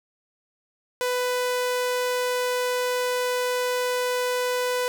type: tone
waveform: sawtooth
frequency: 497.4 Hz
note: B4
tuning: 12 cents sharp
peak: -19 dBFS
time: 1.01-4.88 s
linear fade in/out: 0 ms
effects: none